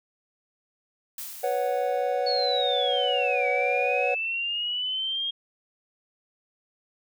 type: noise with exponential decay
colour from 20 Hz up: blue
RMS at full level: -35 dBFS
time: 1.18-2.52 s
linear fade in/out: 2 ms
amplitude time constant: 290 ms
type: chord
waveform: triangle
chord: B suspended second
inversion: none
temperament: equal with one note detuned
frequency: 493.9 / 558.2 / 740 Hz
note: B4 / C#5 / F#5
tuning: 0 / +12 / 0 cents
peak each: -26 dBFS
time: 1.43-4.15 s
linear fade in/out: 10 ms
type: linear two-way sweep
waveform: sine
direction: down then up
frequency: 4419 to 2259 to 3254 Hz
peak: -26 dBFS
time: 2.26-5.31 s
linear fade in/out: 10 ms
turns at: 3.48 s
effects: none